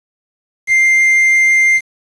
triangle tone with quantisation, 2098 Hz, C7, 4 cents sharp, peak -6 dBFS, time 0.67-1.81 s, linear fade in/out 50 ms, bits 5, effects resampled to 22050 Hz

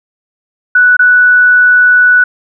sine tone with dropouts, 1480 Hz, F#6, in tune, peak -3 dBFS, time 0.75-2.24 s, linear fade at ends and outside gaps 5 ms, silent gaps 0.968-0.992 s, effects none

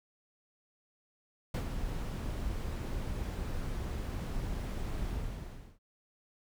brown noise with ADSR envelope, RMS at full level -30 dBFS, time 1.54-5.79 s, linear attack 4 ms, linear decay 97 ms, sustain -6 dB, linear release 730 ms, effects none

